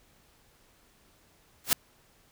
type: noise with exponential growth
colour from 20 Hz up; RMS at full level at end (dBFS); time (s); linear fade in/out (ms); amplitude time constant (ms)
white; -18; 1.64-1.73; 1; 19
effects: pink hiss -63 dBFS RMS until 2.31 s